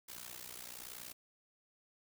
white noise with amplitude modulation, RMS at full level -45 dBFS, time 0.08-1.13 s, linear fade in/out 10 ms, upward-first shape sine, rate 61.1 Hz, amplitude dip 85%, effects none

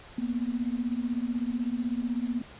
sine beating tone pair, 233.1 / 249.1 Hz, A#3 / B3, 0 / +15 cents, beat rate 16 Hz, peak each -30 dBFS, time 0.18-2.42 s, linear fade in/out 5 ms, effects pink hiss -49 dBFS RMS until 2.59 s + resampled to 8000 Hz

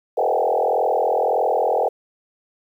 sine tone with frequency modulation, 630 Hz, D#5, 21 cents sharp, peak -16 dBFS, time 0.17-1.89 s, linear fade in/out 10 ms, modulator 41.7 Hz, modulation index 4.7, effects 9-bit

